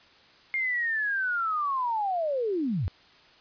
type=linear sweep; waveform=sine; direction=down; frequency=2136 to 72.4 Hz; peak=-25 dBFS; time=0.54-2.88 s; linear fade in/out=0 ms; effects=white hiss -56 dBFS RMS until 3.4 s + resampled to 11025 Hz